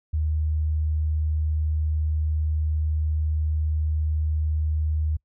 sine tone, 77.2 Hz, D#2, 13 cents flat, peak -21 dBFS, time 0.13-5.17 s, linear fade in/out 10 ms, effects noise-tail reverb RT60 0.1 s tail -26 dB re dry

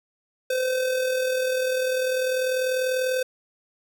square tone with amplitude modulation, 513 Hz, C5, 34 cents flat, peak -21 dBFS, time 0.5-3.23 s, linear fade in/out 5 ms, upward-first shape sine, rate 40.2 Hz, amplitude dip 40%, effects none

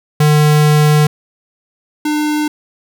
square tone pair in turn, 150.5 / 301 Hz, D3 / D4, +43 / +43 cents, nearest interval octave, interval 1200 cents, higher second, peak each -8 / -14 dBFS, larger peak first, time 0.2-1.07 / 2.05-2.48 s, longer first, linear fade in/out 5 ms, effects none

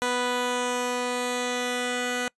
10% pulse tone pair together, 246.9 / 493.9 Hz, B3 / B4, 0 / 0 cents, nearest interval octave, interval 1200 cents, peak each -20 dBFS, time 0.02-2.28 s, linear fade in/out 0 ms, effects noise-tail reverb RT60 0.1 s tail -25 dB re dry + resampled to 24000 Hz

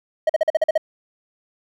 triangle tone bursts, 630 Hz, D#5, 21 cents sharp, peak -11 dBFS, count 8, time 0.27-0.778 s, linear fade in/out 5 ms, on 25 ms, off 44 ms, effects none

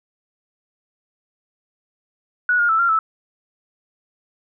sine tone with pitch steps, 1466 / 1420 / 1318 / 1383 / 1310 Hz, F#6 / F6 / E6 / F6 / E6, -16 / +28 / -1 / -17 / -11 cents, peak -14 dBFS, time 2.49-2.99 s, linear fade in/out 2 ms, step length 100 ms, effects none

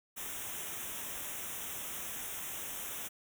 white band-stop noise, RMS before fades -41 dBFS, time 0.16-3.09 s, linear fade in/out 20 ms, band 3700 to 5600 Hz, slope 96 dB/octave, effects none

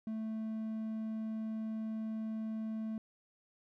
triangle tone, 220 Hz, A3, in tune, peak -34 dBFS, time 0.07-2.98 s, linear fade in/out 2 ms, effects none

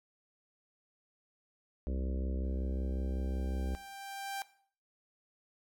harmonic tone, 65.41 Hz, C2, in tune, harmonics 1 / 3 / 4 / 5 / 6 / 7 / 8 / 9, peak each -33 / -43 / -45 / -47 / -49 / -50 / -51 / -52 dBFS, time 1.87-3.75 s, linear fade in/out 0 ms
sawtooth tone with exponential growth, 788 Hz, G5, 9 cents sharp, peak -31 dBFS, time 2.44-4.42 s, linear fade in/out 0 ms, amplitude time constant 430 ms
effects noise-tail reverb RT60 0.5 s tail -17 dB re dry + MP3 96 kbps

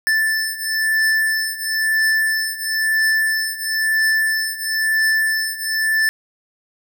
square beating tone pair, 1760 / 1761 Hz, A6 / A6, 0 / +1 cents, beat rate 1 Hz, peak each -22 / -19 dBFS, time 0.07-6.09 s, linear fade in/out 0 ms, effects none

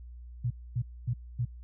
sine tone bursts, 120.5 Hz, B2, 42 cents flat, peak -26 dBFS, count 4, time 0.44-1.454 s, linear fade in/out 10 ms, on 66 ms, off 250 ms, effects added 60 Hz sine -43 dBFS peak until 1.63 s

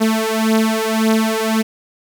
sawtooth beating tone pair, 220 / 221.8 Hz, A3 / A3, 0 / +14 cents, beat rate 1.8 Hz, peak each -13 dBFS, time 0-1.63 s, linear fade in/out 20 ms, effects 7-bit

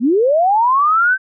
sine linear sweep, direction up, 213.3 to 1568 Hz, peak -10 dBFS, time 0-1.18 s, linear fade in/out 50 ms, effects none

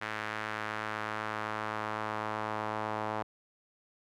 sawtooth tone with band-pass filter sweep, 107.9 Hz, A2, 33 cents flat, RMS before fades -36 dBFS, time 0.01-3.23 s, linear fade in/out 10 ms, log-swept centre 1700 to 900 Hz, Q 1.6, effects none

